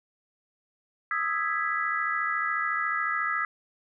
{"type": "chord", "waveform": "sine", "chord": "E major seventh", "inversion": "third", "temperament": "equal", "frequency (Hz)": [1244.5, 1318.5, 1661.2, 1975.5], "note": ["D#6", "E6", "G#6", "B6"], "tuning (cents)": [0, 0, 0, 0], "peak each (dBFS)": -31, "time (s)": [1.11, 3.45], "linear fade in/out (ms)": 2, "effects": []}